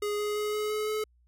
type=tone with pitch steps; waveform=square; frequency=414.8 / 417.7 / 420.6 / 423.5 / 426.5 / 429.4 Hz; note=G#4 / G#4 / G#4 / G#4 / G#4 / A4; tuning=-2 / +10 / +22 / +34 / +46 / -42 cents; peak=-29 dBFS; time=0.02-1.04 s; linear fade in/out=5 ms; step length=170 ms; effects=added 60 Hz sine -61 dBFS peak until 1.27 s